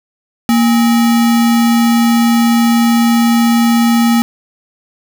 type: tone with sample-and-hold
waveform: sine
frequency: 233.1 Hz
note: A#3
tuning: in tune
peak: -7 dBFS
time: 0.49-4.22 s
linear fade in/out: 0 ms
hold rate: 1050 Hz
effects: none